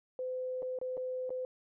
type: tone with dropouts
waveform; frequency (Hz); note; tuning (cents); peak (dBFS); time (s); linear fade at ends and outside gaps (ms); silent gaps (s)
sine; 510; C5; -44; -34; 0.19-1.45; 1; 0.622-0.628 / 0.788-0.814 / 0.97-0.976 / 1.294-1.304
effects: none